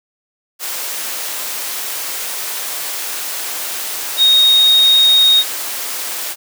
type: tone in noise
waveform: sine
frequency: 3731 Hz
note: A#7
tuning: 1 cent sharp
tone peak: -7 dBFS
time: 4.17-5.44 s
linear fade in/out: 50 ms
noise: white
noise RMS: -23 dBFS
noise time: 0.59-6.36 s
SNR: +13 dB
effects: high-pass 400 Hz 12 dB/octave